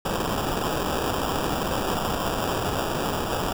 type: noise with sample-and-hold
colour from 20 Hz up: white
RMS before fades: -26 dBFS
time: 0.05-3.53 s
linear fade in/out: 5 ms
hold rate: 2100 Hz
effects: none